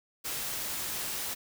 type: noise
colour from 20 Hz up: white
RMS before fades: -35 dBFS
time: 0.24-1.35 s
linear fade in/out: 20 ms
effects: none